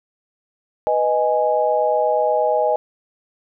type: chord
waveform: sine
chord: G# minor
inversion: first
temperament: equal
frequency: 493.9 / 622.3 / 830.6 Hz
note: B4 / D#5 / G#5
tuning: 0 / 0 / 0 cents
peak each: -21 / -18 / -20 dBFS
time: 0.87-2.76 s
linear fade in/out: 0 ms
effects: none